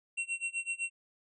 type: tone with tremolo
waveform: square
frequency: 2729 Hz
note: F7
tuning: 41 cents flat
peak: -31 dBFS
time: 0.17-0.9 s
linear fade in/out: 10 ms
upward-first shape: sine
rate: 7.9 Hz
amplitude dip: 95%
effects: resampled to 22050 Hz